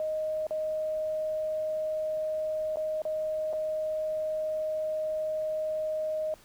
sine tone with dropouts, 622.3 Hz, D#5, in tune, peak -28 dBFS, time 0-6.34 s, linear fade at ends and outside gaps 1 ms, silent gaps 0.468-0.508 / 2.759-2.77 / 3.019-3.052 / 3.529-3.534 s, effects pink hiss -57 dBFS RMS until 6.44 s

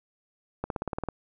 accelerating click train, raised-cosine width 1 ms, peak -16 dBFS, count 9, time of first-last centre 0.64-1.087 s, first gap 62 ms, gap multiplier 0.97, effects none

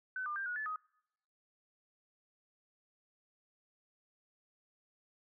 sine tone with pitch steps, 1515 / 1199 / 1586 / 1456 / 1732 / 1255 Hz, F#6 / D6 / G6 / F#6 / A6 / D#6, +40 / +36 / +20 / -28 / -28 / +15 cents, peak -36 dBFS, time 0.16-0.76 s, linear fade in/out 2 ms, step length 100 ms, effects noise-tail reverb RT60 0.8 s tail -25 dB re dry

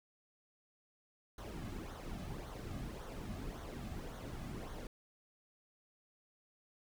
brown noise with flanger, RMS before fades -45 dBFS, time 1.38-4.87 s, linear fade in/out 2 ms, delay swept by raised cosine 0.39 to 2.19 ms, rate 1.8 Hz, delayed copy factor -0.6, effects none

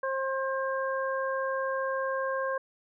harmonic tone, 533 Hz, C5, 32 cents sharp, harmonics 1 / 2 / 3, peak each -30 / -33 / -35 dBFS, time 0.03-2.58 s, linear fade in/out 5 ms, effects none

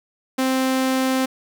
sawtooth tone, 261.6 Hz, C4, in tune, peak -14 dBFS, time 0.38-1.26 s, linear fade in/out 10 ms, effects 9-bit

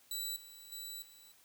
15% pulse tone with level steps, 3951 Hz, B7, in tune, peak -30 / -45 / -36 / -50 dBFS, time 0.11-1.32 s, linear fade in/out 2 ms, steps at 0.36 / 0.72 / 1.02 s, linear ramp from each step 2 ms, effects white hiss -65 dBFS RMS until 1.44 s

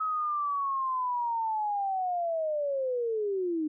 sine linear sweep, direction down, 1282 to 299.3 Hz, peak -27 dBFS, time 0-3.68 s, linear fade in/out 10 ms, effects none

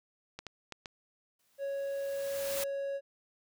clicks, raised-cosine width 0.2 ms, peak -24 dBFS, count 4, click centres 0.39 / 0.467 / 0.723 / 0.858 s
white noise with exponential growth, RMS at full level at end -35 dBFS, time 1.39-2.64 s, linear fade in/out 5 ms, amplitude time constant 270 ms
triangle tone, 554.4 Hz, C#5, in tune, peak -31 dBFS, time 1.58-3.01 s, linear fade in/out 50 ms
effects none

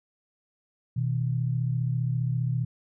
sine tone pair together, 123.47 / 158.46 Hz, B2 / D#3, 0 / +32 cents, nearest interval major third, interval 432 cents, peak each -25 / -30 dBFS, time 0.96-2.65 s, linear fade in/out 10 ms, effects none

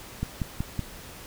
click train, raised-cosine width 5 ms, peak -15 dBFS, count 4, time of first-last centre 0.23-0.793 s, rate 5.33 Hz, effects pink hiss -44 dBFS RMS until 1.26 s

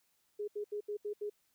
sine tone bursts, 415.3 Hz, G#4, in tune, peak -35 dBFS, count 6, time 0.39-1.299 s, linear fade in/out 10 ms, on 89 ms, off 75 ms, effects white hiss -75 dBFS RMS until 1.54 s

